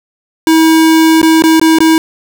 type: tone with dropouts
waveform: square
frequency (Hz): 321.4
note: E4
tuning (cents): -44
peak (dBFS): -5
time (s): 0.47-1.98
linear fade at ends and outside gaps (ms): 1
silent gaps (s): 1.216-1.229 / 1.422-1.438 / 1.597-1.614 / 1.786-1.804
effects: none